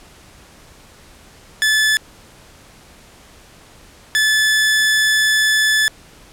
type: tone bursts at uneven times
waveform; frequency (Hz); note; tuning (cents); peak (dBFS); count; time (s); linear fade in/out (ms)
sawtooth; 1735; A6; -25; -9; 2; 1.62-1.97 / 4.15-5.88; 0
effects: pink hiss -45 dBFS RMS until 6.32 s + low-pass 11000 Hz 12 dB/octave